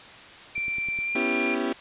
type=tone with pitch glide; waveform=sine; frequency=2351 to 2391 Hz; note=D7 to D7; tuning=+1 to +30 cents; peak=-26 dBFS; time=0.55-1.55 s; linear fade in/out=10 ms; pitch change=+29 cents; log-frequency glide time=1.03-1.12 s
type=click train; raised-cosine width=3 ms; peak=-30 dBFS; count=5; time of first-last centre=0.58-0.989 s; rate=9.79 Hz
type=chord; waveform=35% pulse; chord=C# half-diminished seventh; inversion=third; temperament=equal with one note detuned; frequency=246.9 / 277.2 / 332.3 / 392 Hz; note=B3 / C#4 / E4 / G4; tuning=0 / 0 / +14 / 0 cents; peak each=-29 dBFS; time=1.15-1.73 s; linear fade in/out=5 ms
effects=white hiss -45 dBFS RMS until 1.8 s + resampled to 8000 Hz